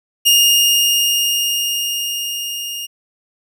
sawtooth tone with level ramp, 2836 Hz, F7, 26 cents sharp, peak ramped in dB -5 to -21 dBFS, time 0.25-2.87 s, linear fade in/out 20 ms, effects none

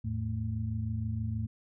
sine tone cluster, 82.6 / 109 / 221.7 Hz, E2 / A2 / A3, +4 / -16 / +13 cents, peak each -37 / -32 / -38 dBFS, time 0.04-1.47 s, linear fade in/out 10 ms, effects none

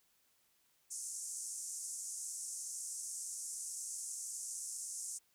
white band-pass noise, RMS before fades -44 dBFS, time 0.9-5.19 s, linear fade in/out 20 ms, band 6000 to 9700 Hz, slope 48 dB/octave, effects white hiss -74 dBFS RMS until 5.34 s

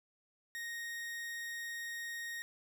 40% pulse tone, 1864.7 Hz, A#6, in tune, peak -39 dBFS, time 0.55-2.42 s, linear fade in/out 0 ms, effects none

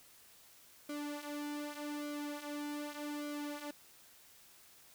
sawtooth tone with flanger, 293.7 Hz, D4, in tune, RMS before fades -42 dBFS, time 0.89-3.71 s, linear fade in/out 5 ms, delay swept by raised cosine 1.1 to 5 ms, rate 0.84 Hz, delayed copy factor -0.7, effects white hiss -61 dBFS RMS until 4.94 s

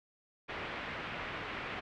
white low-pass noise, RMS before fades -41 dBFS, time 0.48-1.81 s, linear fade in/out 20 ms, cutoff 2600 Hz, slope 24 dB/octave, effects none

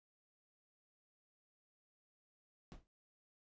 brown noise with exponential decay, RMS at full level -45 dBFS, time 2.72-2.87 s, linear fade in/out 0 ms, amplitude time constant 32 ms, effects resampled to 16000 Hz

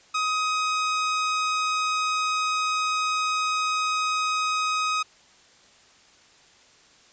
sawtooth tone, 1259 Hz, D#6, 20 cents sharp, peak -19 dBFS, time 0.14-5.03 s, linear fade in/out 10 ms, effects white hiss -55 dBFS RMS until 7.12 s + resampled to 16000 Hz

